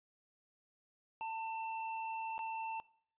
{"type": "tone with dropouts", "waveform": "square", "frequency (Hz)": 894, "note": "A5", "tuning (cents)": 27, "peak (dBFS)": -39, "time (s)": [1.21, 2.8], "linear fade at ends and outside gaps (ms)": 0, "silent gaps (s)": [2.38, 2.391], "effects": ["noise-tail reverb RT60 0.6 s tail -20 dB re dry", "resampled to 8000 Hz"]}